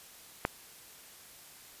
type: click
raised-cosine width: 0.5 ms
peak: -12 dBFS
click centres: 0.451 s
effects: white hiss -53 dBFS RMS until 1.8 s + resampled to 32000 Hz